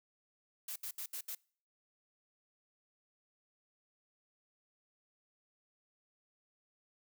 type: noise bursts at uneven times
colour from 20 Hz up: blue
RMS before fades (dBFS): -42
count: 5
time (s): 0.68-0.76 / 0.83-0.91 / 0.98-1.06 / 1.13-1.21 / 1.28-1.35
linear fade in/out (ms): 5
effects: noise-tail reverb RT60 0.5 s tail -26 dB re dry